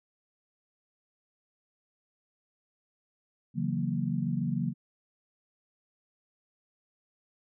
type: chord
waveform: sine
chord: F# dominant seventh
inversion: second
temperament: equal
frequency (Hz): 138.59 / 164.81 / 185 / 233.1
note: C#3 / E3 / F#3 / A#3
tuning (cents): 0 / 0 / 0 / 0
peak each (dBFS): -33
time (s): 3.54-4.74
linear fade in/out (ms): 50
effects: none